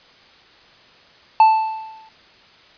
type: tone with exponential decay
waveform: triangle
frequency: 880 Hz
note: A5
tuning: in tune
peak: -4 dBFS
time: 1.4-2.09 s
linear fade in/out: 2 ms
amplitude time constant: 150 ms
effects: white hiss -49 dBFS RMS until 2.77 s + resampled to 11025 Hz